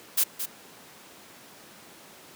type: noise with echo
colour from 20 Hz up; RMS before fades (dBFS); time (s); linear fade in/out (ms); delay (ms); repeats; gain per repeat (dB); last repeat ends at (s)
blue; -22; 0.17-0.24; 10; 220; 1; -9; 0.46
effects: pink hiss -49 dBFS RMS until 2.35 s + high-pass 200 Hz 12 dB/octave